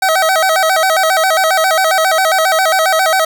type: tone with vibrato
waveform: 25% pulse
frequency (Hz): 698.5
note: F5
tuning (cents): 0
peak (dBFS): -6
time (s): 0.02-3.25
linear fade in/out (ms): 5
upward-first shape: square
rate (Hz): 7.4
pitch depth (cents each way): 150
effects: none